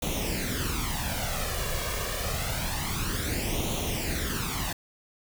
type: noise with flanger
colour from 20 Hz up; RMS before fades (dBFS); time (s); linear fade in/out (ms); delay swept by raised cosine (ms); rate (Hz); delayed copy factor
pink; -30; 0.02-4.73; 5; 0.3 to 1.8; 0.27; +0.7
effects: none